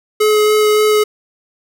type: tone with vibrato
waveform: square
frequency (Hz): 425.3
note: G#4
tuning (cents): +41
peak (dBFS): -10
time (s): 0.2-1.04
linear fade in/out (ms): 10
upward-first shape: sine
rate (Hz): 3.5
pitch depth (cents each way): 8
effects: none